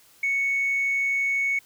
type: tone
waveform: sine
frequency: 2217 Hz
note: C#7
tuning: in tune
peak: -20 dBFS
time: 0.23-1.59 s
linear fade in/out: 5 ms
effects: tanh soft clip ceiling -18 dBFS + white hiss -56 dBFS RMS until 1.65 s